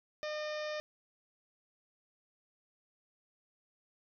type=harmonic tone; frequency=607 Hz; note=D#5; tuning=43 cents flat; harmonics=1 / 2 / 3 / 4 / 5 / 6 / 7 / 8 / 9 / 10; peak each=-37 / -47 / -45 / -49 / -55 / -51 / -58 / -53 / -54 / -61 dBFS; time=0.23-0.8 s; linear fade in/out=0 ms; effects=none